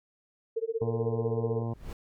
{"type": "tone with tremolo", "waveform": "sine", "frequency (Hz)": 452.2, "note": "A4", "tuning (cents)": 47, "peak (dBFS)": -25, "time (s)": [0.56, 1.63], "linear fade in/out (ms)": 10, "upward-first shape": "sine", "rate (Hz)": 16, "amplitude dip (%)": 100}
{"type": "harmonic tone", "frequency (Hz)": 115.8, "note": "A#2", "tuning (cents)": -11, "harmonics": [1, 2, 3, 4, 5, 6, 7, 8, 9], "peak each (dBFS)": [-31, -37, -41, -43, -45, -47, -48, -49, -50], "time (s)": [0.81, 1.74], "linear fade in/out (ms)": 10}
{"type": "noise with exponential growth", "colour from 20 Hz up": "brown", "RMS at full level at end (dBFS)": -33, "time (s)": [1.61, 1.93], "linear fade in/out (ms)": 2, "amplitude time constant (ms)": 68}
{"effects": []}